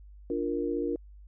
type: chord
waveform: sine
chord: Bb major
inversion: first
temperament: equal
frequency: 293.7 / 349.2 / 466.2 Hz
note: D4 / F4 / Bb4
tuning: 0 / 0 / 0 cents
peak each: -32 dBFS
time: 0.3-0.96 s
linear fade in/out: 2 ms
effects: added 50 Hz sine -47 dBFS peak until 1.27 s